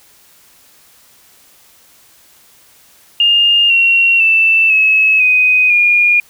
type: tone with pitch steps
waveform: sine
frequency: 2822 / 2738 / 2657 / 2579 / 2503 / 2428 Hz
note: F7 / F7 / E7 / E7 / D#7 / D#7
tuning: +17 / -35 / +13 / -39 / +10 / -43 cents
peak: -7 dBFS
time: 3.2-6.2 s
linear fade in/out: 2 ms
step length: 500 ms
effects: white hiss -47 dBFS RMS until 6.29 s